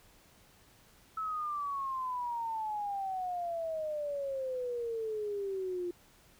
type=exponential sweep; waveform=sine; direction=down; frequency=1310 to 347.8 Hz; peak=-33 dBFS; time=1.17-5.91 s; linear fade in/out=5 ms; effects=pink hiss -62 dBFS RMS until 6.39 s